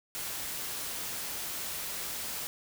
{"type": "noise", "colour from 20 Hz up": "white", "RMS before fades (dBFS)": -37, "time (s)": [0.15, 2.47], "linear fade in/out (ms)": 0, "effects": []}